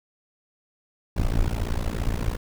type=noise with amplitude modulation; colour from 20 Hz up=brown; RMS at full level=-20 dBFS; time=1.16-2.37 s; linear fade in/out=10 ms; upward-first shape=sine; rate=57.3 Hz; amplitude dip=100%; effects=none